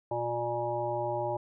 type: harmonic tone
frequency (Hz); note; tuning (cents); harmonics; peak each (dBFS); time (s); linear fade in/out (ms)
119.2; A#2; +39; 1 / 3 / 5 / 7 / 8; -39 / -36 / -33 / -34 / -39; 0.11-1.37; 5
effects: none